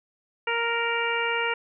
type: harmonic tone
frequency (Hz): 466.2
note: A#4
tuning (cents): 0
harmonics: 1 / 2 / 3 / 4 / 5 / 6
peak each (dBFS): -30 / -30 / -30 / -32 / -30 / -32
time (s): 0.47-1.54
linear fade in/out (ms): 5
effects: none